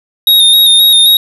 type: tone with vibrato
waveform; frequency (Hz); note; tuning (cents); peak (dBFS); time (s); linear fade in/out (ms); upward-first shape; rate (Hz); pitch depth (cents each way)
square; 3719; A#7; -5; -4; 0.27-1.17; 2; square; 3.8; 29
effects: none